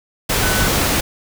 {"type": "tone in noise", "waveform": "sine", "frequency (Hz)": 1500, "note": "F#6", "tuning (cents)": 23, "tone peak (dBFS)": -22, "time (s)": [0.42, 0.68], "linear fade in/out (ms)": 10, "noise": "pink", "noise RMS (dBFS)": -17, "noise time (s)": [0.29, 1.01], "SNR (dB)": -8, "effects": []}